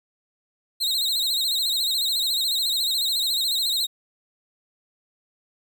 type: tone with vibrato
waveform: 40% pulse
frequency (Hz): 3951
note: B7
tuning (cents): 0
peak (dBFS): -20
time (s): 0.8-3.87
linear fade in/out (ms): 20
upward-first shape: sine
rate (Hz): 14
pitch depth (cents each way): 110
effects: none